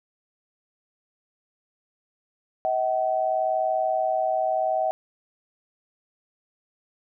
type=tone pair together; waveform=sine; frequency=638 / 758.7 Hz; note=D#5 / F#5; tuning=+43 / +43 cents; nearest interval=minor third; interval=300 cents; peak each=-24 dBFS; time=2.65-4.91 s; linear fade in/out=0 ms; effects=none